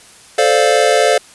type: chord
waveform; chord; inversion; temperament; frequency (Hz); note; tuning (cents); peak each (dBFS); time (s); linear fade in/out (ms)
square; D minor seventh; second; equal with one note detuned; 438 / 523.3 / 587.3 / 698.5; A4 / C5 / D5 / F5; -8 / 0 / 0 / 0; -16; 0.38-1.18; 5
effects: white hiss -42 dBFS RMS until 1.34 s + resampled to 24000 Hz